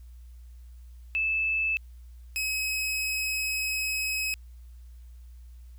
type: tone pair in turn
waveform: sine / sawtooth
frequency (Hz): 2623 / 2553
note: E7 / D#7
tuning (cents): -9 / +44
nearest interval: unison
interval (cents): 47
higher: first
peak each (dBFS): -24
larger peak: neither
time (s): 1.15-1.77 / 2.36-4.34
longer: second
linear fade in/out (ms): 0
effects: added 60 Hz sine -44 dBFS peak until 5.78 s + white hiss -68 dBFS RMS until 5.78 s